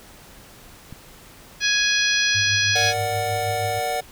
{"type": "click", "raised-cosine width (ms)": 5, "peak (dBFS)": -25, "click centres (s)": 0.926}
{"type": "harmonic tone", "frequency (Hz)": 833, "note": "G#5", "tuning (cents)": 5, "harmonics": [2, 3, 4, 5, 6, 7], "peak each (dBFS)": [-22, -24, -25, -26, -27, -27], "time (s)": [1.6, 2.94], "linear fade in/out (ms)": 50}
{"type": "tone with tremolo", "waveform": "sine", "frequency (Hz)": 102.6, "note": "G#2", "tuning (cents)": -21, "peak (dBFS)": -25, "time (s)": [2.34, 3.8], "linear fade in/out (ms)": 20, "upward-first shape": "triangle", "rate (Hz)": 6.3, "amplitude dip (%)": 75}
{"type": "chord", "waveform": "square", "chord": "Bb augmented", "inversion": "none", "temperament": "equal", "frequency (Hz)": [466.2, 587.3, 740], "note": ["Bb4", "D5", "F#5"], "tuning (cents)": [0, 0, 0], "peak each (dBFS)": [-31, -29, -25], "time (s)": [2.75, 4.01], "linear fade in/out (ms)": 10}
{"effects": ["pink hiss -46 dBFS RMS until 4.11 s"]}